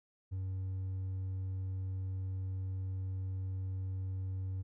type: tone with hard clipping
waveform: sine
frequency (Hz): 94.6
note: F#2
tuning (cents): +39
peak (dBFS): -36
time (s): 0.31-4.63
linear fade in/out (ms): 20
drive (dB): 2
effects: none